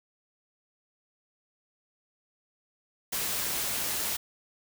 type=noise; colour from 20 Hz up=white; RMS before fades=-31 dBFS; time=3.12-4.17 s; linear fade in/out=10 ms; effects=none